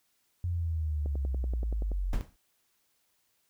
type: linear sweep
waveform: sine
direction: down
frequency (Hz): 89 to 41.2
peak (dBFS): -28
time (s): 0.44-2.21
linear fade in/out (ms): 0
type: click train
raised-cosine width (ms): 2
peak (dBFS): -27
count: 10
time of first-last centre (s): 1.06-1.917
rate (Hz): 10.5
type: noise with exponential decay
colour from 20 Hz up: brown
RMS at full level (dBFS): -28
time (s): 2.13-2.36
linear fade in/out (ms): 1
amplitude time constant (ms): 48
effects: white hiss -73 dBFS RMS until 3.49 s